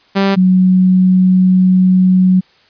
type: tone pair in turn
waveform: sawtooth / sine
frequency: 196 / 185 Hz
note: G3 / F#3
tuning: 0 / 0 cents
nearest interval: minor second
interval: 100 cents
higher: first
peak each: -6 dBFS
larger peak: neither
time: 0.15-0.36 / 0.36-2.41 s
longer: second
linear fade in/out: 20 ms
effects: white hiss -50 dBFS RMS until 2.69 s + resampled to 11025 Hz